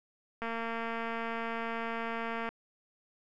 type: click train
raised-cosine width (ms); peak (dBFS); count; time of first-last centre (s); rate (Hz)
0.5; -22; 475; 0.42-2.49; 229
effects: none